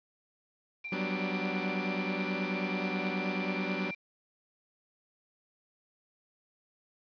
sine tone with tremolo, 2366 Hz, D7, 12 cents sharp, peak -35 dBFS, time 0.84-3.95 s, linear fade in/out 10 ms, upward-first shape triangle, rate 14 Hz, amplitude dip 50%
sawtooth chord, G major seventh, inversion third, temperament equal with one note detuned, 185 / 194.31 / 246.9 / 293.7 Hz, F#3 / G3 / B3 / D4, 0 / -15 / 0 / 0 cents, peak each -31 / -32 / -37 / -36 dBFS, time 0.92-3.91 s, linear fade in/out 5 ms
effects resampled to 11025 Hz + 9-bit

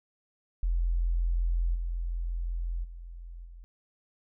sine tone with level steps, 42.74 Hz, F1, 37 cents flat, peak -24 / -29 / -40 / -44 dBFS, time 0.63-3.64 s, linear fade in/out 0 ms, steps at 1.74 / 2.83 / 3.44 s, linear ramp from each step 20 ms, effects none

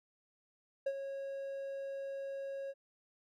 triangle tone with ADSR envelope, 548 Hz, C#5, 20 cents flat, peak -28 dBFS, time 0.86-2.74 s, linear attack 8 ms, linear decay 55 ms, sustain -9 dB, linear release 42 ms, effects none

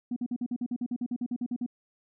sine tone bursts, 243.8 Hz, B3, 22 cents flat, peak -27 dBFS, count 16, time 0.11-1.663 s, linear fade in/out 5 ms, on 53 ms, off 47 ms, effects tanh soft clip ceiling -25 dBFS

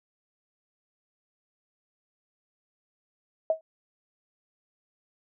sine tone with exponential decay, 640 Hz, D#5, 49 cents sharp, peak -17 dBFS, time 3.5-3.61 s, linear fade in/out 2 ms, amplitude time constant 23 ms, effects none

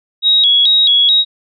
sine tone with vibrato, 3565 Hz, A7, 22 cents sharp, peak -7 dBFS, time 0.22-1.25 s, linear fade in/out 50 ms, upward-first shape square, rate 2.3 Hz, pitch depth 110 cents each way, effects none

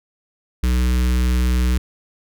square tone with notch filter, 61.74 Hz, B1, in tune, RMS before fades -17 dBFS, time 0.63-1.78 s, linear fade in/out 5 ms, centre 690 Hz, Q 0.66, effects none

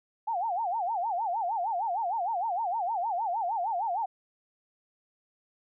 sine tone with vibrato, 799 Hz, G5, 33 cents sharp, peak -27 dBFS, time 0.27-4.06 s, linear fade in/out 10 ms, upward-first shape sine, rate 6.5 Hz, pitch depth 260 cents each way, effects none

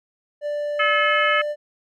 triangle tone with pitch glide, 588 to 592.8 Hz, D5 to D5, +2 to +16 cents, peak -21 dBFS, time 0.41-1.56 s, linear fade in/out 50 ms, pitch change +14 cents, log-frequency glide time 0.99-1.12 s
harmonic tone, 430.2 Hz, A4, 39 cents flat, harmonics 3 / 4 / 5 / 6 / 7, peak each -21 / -22 / -23 / -30 / -27 dBFS, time 0.79-1.42 s, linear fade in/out 10 ms
effects none

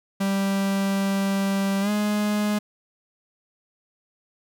45% pulse tone with pitch glide, 196 to 208.9 Hz, G3 to G#3, 0 to +10 cents, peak -21 dBFS, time 0.2-2.59 s, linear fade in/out 10 ms, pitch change +110 cents, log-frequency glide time 1.81-1.9 s, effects none

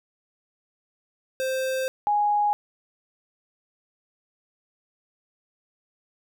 square / sine tone pair in turn, 523.3 / 829 Hz, C5 / G#5, 0 / -3 cents, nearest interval minor sixth, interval 797 cents, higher second, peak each -25 / -19 dBFS, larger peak second, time 1.4-1.88 / 2.07-2.53 s, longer first, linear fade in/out 0 ms, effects none

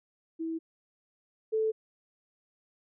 sine tone pair in turn, 325.6 / 438.8 Hz, E4 / A4, -21 / -5 cents, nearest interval perfect fourth, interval 516 cents, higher second, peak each -31 / -25 dBFS, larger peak second, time 0.39-0.59 / 1.52-1.72 s, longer neither, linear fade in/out 20 ms, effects none

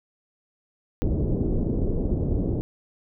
pink low-pass noise, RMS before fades -24 dBFS, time 1.02-2.61 s, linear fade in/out 0 ms, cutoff 440 Hz, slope 24 dB/octave, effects none

